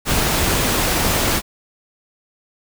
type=noise; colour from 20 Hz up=pink; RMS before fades=-18 dBFS; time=0.05-1.42 s; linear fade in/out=50 ms; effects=none